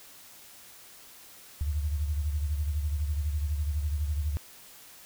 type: beating tone pair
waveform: sine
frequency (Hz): 73.42 / 85.42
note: D2 / F2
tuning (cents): 0 / -38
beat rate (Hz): 12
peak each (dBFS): -27 / -36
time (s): 1.61-4.37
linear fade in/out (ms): 0
effects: white hiss -51 dBFS RMS until 5.05 s